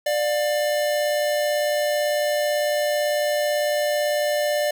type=tone pair together; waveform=square; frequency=593 / 711 Hz; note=D5 / F5; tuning=+17 / +31 cents; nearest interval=minor third; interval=314 cents; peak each=-21 / -30 dBFS; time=0.06-4.71 s; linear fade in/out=5 ms; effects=none